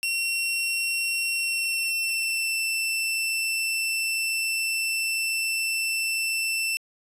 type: tone with pitch glide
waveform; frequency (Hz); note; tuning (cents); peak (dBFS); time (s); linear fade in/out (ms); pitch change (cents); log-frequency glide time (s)
sawtooth; 2729 to 2673; F7 to E7; -41 to +23; -21; 0.03-6.77; 0; -36; 1.32-2.59
effects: resampled to 32000 Hz

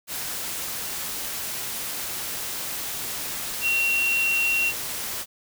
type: tone in noise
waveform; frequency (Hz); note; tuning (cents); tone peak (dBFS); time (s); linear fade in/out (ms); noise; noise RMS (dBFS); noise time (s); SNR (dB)
sine; 2739; F7; -34; -20; 3.61-4.73; 50; white; -31; 0.07-5.26; +8
effects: none

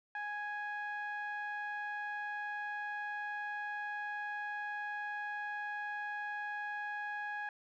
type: tone with low-pass filter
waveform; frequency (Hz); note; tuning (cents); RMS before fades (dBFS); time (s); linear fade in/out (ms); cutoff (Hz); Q
sawtooth; 830.6; G#5; 0; -40; 0.15-7.49; 2; 1800; 3.2
effects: none

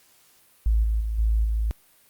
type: tone with level steps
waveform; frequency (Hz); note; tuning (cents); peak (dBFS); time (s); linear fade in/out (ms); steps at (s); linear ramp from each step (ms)
sine; 54.6; A1; -13; -17 / -20 / -24 / -18 / -21; 0.66-1.71; 0; 0.83 / 1 / 1.18 / 1.44; 10
effects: white hiss -58 dBFS RMS until 2.09 s + Opus 48 kbps

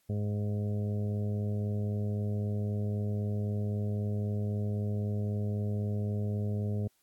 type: harmonic tone with a mistuned harmonic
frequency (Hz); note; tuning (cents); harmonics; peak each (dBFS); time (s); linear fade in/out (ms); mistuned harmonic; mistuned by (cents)
103.83; G#2; 0; 1 / 2 / 3 / 4 / 5 / 6 / 7; -30 / -36 / -50 / -42 / -47 / -49 / -57; 0.09-6.88; 10; 7; -29
effects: white hiss -72 dBFS RMS until 7.02 s + AAC 64 kbps

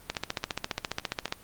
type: two click trains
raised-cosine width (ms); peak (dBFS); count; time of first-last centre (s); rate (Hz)
0.2; -11 / -24; 19 / 5; 0.1-1.324 / 0.15-1.28; 14.7 / 3.54
effects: pink hiss -53 dBFS RMS until 1.43 s + Opus 32 kbps

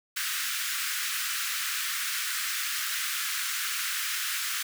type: high-pass noise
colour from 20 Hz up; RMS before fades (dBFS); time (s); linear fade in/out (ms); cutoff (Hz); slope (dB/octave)
pink; -31; 0.16-4.63; 10; 1300; 48
effects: none

